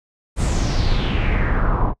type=noise with low-pass filter sweep; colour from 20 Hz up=brown; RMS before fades=-18 dBFS; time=0.36-1.94 s; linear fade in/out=50 ms; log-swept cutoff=9100 to 910 Hz; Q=3.7; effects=noise-tail reverb RT60 0.1 s tail -23 dB re dry